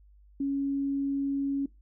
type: tone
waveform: sine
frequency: 277.4 Hz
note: C#4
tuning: 1 cent sharp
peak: -26 dBFS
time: 0.4-1.66 s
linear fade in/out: 5 ms
effects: noise-tail reverb RT60 0.2 s tail -20 dB re dry + added 50 Hz sine -54 dBFS peak until 1.81 s